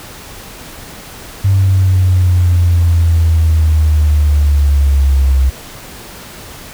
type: exponential sweep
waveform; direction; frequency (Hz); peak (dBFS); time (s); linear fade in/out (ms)
sine; down; 98 to 65.7; -6; 1.44-5.5; 10
effects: tanh soft clip ceiling -2 dBFS + pink hiss -32 dBFS RMS until 6.73 s